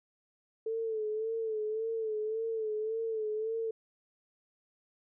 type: tone with vibrato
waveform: sine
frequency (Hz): 440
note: A4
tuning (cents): 0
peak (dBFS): -31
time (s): 0.66-3.71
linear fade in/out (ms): 5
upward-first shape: sine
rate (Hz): 1.8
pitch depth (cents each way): 54
effects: none